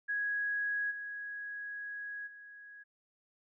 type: tone with level steps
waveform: sine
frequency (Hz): 1661.2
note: G#6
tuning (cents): 0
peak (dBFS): -31 / -39 / -49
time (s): 0.08-2.84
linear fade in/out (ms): 20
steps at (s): 0.9 / 2.26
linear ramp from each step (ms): 20
effects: none